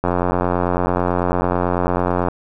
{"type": "click train", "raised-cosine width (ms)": 1, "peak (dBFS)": -4, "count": 201, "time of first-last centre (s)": [0.04, 2.285], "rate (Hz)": 89.1, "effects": []}